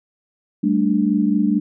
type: chord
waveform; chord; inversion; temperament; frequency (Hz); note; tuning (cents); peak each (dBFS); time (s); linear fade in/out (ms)
sine; G suspended second; none; just; 196 / 220.5 / 294; G3 / A3 / D4; 0 / +4 / +2; -19; 0.63-1.6; 10
effects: none